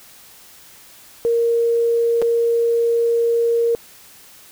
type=tone with dropouts; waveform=sine; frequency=466.2 Hz; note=A#4; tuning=in tune; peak=-14 dBFS; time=1.25-3.75 s; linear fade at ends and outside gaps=0 ms; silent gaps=2.217-2.223 s; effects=white hiss -45 dBFS RMS until 4.51 s